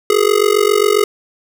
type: tone with amplitude modulation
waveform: square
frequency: 416.9 Hz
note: G#4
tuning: 7 cents sharp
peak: -7 dBFS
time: 0.1-1.04 s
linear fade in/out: 2 ms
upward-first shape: sine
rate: 47.4 Hz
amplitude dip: 95%
effects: none